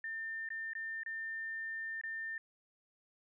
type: tone with dropouts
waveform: sine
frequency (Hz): 1800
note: A6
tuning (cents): +39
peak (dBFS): -38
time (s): 0.04-2.38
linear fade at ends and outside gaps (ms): 2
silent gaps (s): 0.489-0.503 / 0.734-0.751 / 1.034-1.061 / 2.013-2.036
effects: none